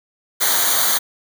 white noise with comb filter, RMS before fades -17 dBFS, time 0.4-0.99 s, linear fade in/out 20 ms, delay 0.38 ms, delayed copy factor -0.8, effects none

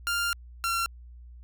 sawtooth tone pair in turn, 1396.9 / 1365.8 Hz, F6 / F6, 0 / -39 cents, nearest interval unison, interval 39 cents, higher first, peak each -22 dBFS, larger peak neither, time 0.07-0.33 / 0.64-0.86 s, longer first, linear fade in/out 0 ms, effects added 60 Hz sine -44 dBFS peak until 1.43 s

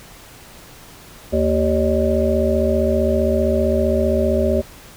harmonic tone with a mistuned harmonic, 76.9 Hz, D#2, 20 cents flat, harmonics 1 / 3 / 5 / 7 / 8, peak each -21 / -21 / -21 / -21 / -21 dBFS, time 1.32-4.62 s, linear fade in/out 20 ms, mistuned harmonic 7, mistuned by +68 cents, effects pink hiss -42 dBFS RMS until 4.96 s

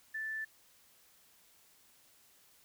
sine tone with quantisation, 1760 Hz, A6, in tune, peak -36 dBFS, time 0.14-0.45 s, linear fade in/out 10 ms, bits 11, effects white hiss -65 dBFS RMS until 2.64 s

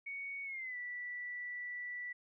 sine tone with pitch glide, 2229 to 1963 Hz, C#7 to B6, +9 to -11 cents, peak -40 dBFS, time 0.06-2.13 s, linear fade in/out 10 ms, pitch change -220 cents, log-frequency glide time 0.44-0.77 s, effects none

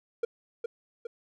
triangle tone with echo, 466.2 Hz, A#4, in tune, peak -22 dBFS, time 0.23-0.25 s, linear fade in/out 5 ms, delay 410 ms, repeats 2, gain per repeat -5 dB, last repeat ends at 1.07 s, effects none

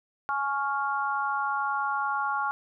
sine chord, Db major, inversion second, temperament equal with one note detuned, 837.8 / 1108.7 / 1396.9 Hz, Ab5 / Db6 / F6, +15 / 0 / 0 cents, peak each -30 dBFS, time 0.29-2.51 s, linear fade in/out 0 ms, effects none

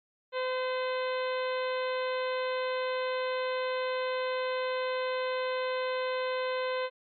harmonic tone, 512 Hz, C5, 38 cents flat, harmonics 1 / 2 / 3 / 4 / 5 / 6 / 7 / 8, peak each -30 / -36 / -40 / -42 / -44 / -46 / -47 / -48 dBFS, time 0.32-6.9 s, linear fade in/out 50 ms, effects MP3 48 kbps

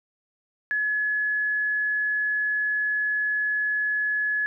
sine tone, 1700 Hz, G#6, 40 cents sharp, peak -22 dBFS, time 0.71-4.46 s, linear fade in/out 0 ms, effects none

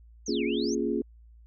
sine exponential two-way sweep, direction down then up, 6645 to 2112 to 6645 Hz, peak -35 dBFS, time 0.26-0.75 s, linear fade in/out 5 ms, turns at 0.44 s
sine chord, Bb minor seventh, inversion none, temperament equal, 233.1 / 277.2 / 349.2 / 415.3 Hz, Bb3 / Db4 / F4 / Ab4, 0 / 0 / 0 / 0 cents, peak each -31 dBFS, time 0.28-1.02 s, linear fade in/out 5 ms
effects added 57 Hz sine -50 dBFS peak until 1.46 s

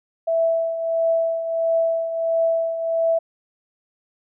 sine tone with tremolo, 659.3 Hz, E5, in tune, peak -15 dBFS, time 0.27-3.19 s, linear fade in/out 10 ms, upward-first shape triangle, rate 1.5 Hz, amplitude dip 65%, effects none

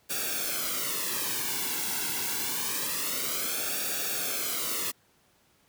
white noise with flanger, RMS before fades -31 dBFS, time 0.09-4.92 s, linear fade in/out 20 ms, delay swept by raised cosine 0.97 to 1.66 ms, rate 0.26 Hz, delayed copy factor -0.75, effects pink hiss -65 dBFS RMS until 5.68 s + high-pass 80 Hz 12 dB/octave

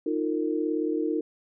sine chord, Eb suspended second, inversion none, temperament equal with one note detuned, 311.1 / 349.2 / 455.8 Hz, Eb4 / F4 / Bb4, 0 / 0 / -39 cents, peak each -27 / -30 / -30 dBFS, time 0.06-1.21 s, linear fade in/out 5 ms, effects none

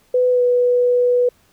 sine tone with pitch glide, 500 to 491.4 Hz, B4 to B4, +21 to -9 cents, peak -12 dBFS, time 0.14-1.29 s, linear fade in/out 5 ms, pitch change -30 cents, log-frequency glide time 0.3-0.42 s, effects pink hiss -57 dBFS RMS until 1.52 s

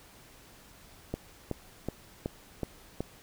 click train, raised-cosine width 2 ms, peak -18 dBFS, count 6, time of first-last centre 1.14-3.006 s, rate 2.68 Hz, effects pink hiss -55 dBFS RMS until 3.22 s

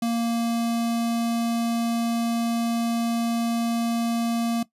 square tone with notch filter, 232.4 Hz, A#3, 5 cents flat, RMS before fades -24 dBFS, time 0.02-4.63 s, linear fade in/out 5 ms, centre 1800 Hz, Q 1.7, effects noise-tail reverb RT60 0.1 s tail -17 dB re dry + resampled to 32000 Hz

